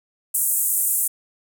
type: band-pass noise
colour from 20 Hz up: pink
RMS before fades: -21 dBFS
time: 0.34-1.08 s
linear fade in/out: 10 ms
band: 8000 to 16000 Hz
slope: 48 dB/octave
effects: none